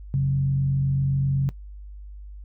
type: tone with frequency modulation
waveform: sine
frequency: 136.6 Hz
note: C#3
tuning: 25 cents flat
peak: -19 dBFS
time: 0.14-1.49 s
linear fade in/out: 0 ms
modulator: 47.8 Hz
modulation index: 0.38
effects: noise-tail reverb RT60 0.1 s tail -18 dB re dry + added 50 Hz sine -37 dBFS peak until 2.44 s